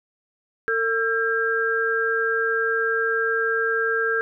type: tone cluster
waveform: sine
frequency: 451.6 / 1345 / 1605 Hz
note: A4 / E6 / G6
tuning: +45 / +34 / +40 cents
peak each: -24 / -28 / -22 dBFS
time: 0.68-4.21 s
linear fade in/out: 0 ms
effects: none